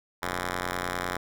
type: ring-modulated tone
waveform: 5% pulse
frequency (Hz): 89.9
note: F#2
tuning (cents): -49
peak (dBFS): -15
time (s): 0.22-1.17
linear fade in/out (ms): 5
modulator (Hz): 926
effects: none